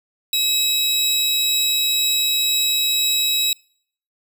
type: tone pair together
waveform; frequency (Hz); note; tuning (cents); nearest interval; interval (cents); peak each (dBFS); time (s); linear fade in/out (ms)
sawtooth; 2574 / 3862; E7 / B7; -42 / -39; perfect fifth; 703; -24 / -14; 0.33-3.53; 2
effects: noise-tail reverb RT60 0.6 s tail -26 dB re dry